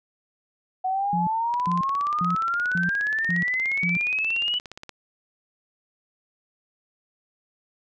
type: exponential sweep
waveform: sine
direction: up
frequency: 740 to 2981 Hz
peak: -22 dBFS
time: 0.84-4.59 s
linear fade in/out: 10 ms
type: tone bursts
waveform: sine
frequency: 175.4 Hz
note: F3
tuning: 8 cents sharp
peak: -24 dBFS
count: 6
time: 1.13-3.97 s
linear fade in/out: 2 ms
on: 140 ms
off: 400 ms
type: click train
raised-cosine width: 0.2 ms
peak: -21 dBFS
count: 58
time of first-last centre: 1.54-4.893 s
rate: 17 Hz
effects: none